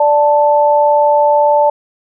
sine tone pair together, 587.3 / 880.9 Hz, D5 / A5, 0 / +2 cents, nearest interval perfect fifth, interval 702 cents, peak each -10 dBFS, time 0-1.7 s, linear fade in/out 5 ms, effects none

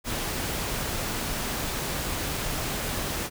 pink noise, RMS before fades -30 dBFS, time 0.04-3.3 s, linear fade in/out 50 ms, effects none

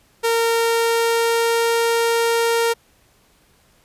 sawtooth tone with pitch glide, 460.3 to 463 Hz, A#4 to A#4, -22 to -12 cents, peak -12 dBFS, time 0.23-2.74 s, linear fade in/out 20 ms, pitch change +10 cents, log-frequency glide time 0.51-1.75 s, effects pink hiss -57 dBFS RMS until 3.84 s + resampled to 32000 Hz

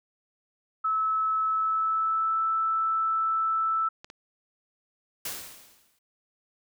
sine tone with pitch glide, 1300 to 1318.9 Hz, E6 to E6, -24 to +1 cents, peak -23 dBFS, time 0.84-3.89 s, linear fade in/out 10 ms, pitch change +25 cents, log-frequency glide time 1.46-2.41 s
clicks, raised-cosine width 0.2 ms, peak -26 dBFS, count 2, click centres 4.045 / 4.101 s
white noise with exponential decay, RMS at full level -32 dBFS, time 5.25-5.99 s, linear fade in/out 5 ms, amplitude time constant 160 ms
effects none

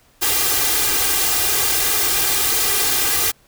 white noise with comb filter, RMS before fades -18 dBFS, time 0.21-3.32 s, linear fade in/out 20 ms, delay 2.5 ms, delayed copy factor +0.95, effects pink hiss -55 dBFS RMS until 3.47 s

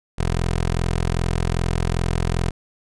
15% pulse tone, 42.54 Hz, F1, 45 cents flat, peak -13 dBFS, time 0.18-2.51 s, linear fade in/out 10 ms, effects resampled to 24000 Hz

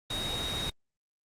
sine tone in noise, 3765 Hz, A#7, 16 cents sharp, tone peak -33 dBFS, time 0.1-0.7 s, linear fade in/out 5 ms, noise pink, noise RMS -35 dBFS, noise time 0.1-0.7 s, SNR -1 dB, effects low-pass 10000 Hz 12 dB/octave + Opus 24 kbps

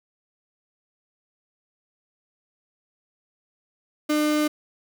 35% pulse tone, 301.4 Hz, D4, 45 cents sharp, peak -18 dBFS, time 4.09-4.48 s, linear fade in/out 10 ms, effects none

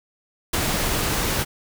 pink noise with ADSR envelope, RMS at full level -20 dBFS, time 0.53-1.45 s, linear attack 8 ms, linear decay 35 ms, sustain -3 dB, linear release 32 ms, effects none

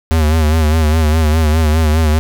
square tone with vibrato, 78.3 Hz, D#2, 11 cents sharp, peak -10 dBFS, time 0.11-2.19 s, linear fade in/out 0 ms, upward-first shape sine, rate 4.9 Hz, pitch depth 68 cents each way, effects none

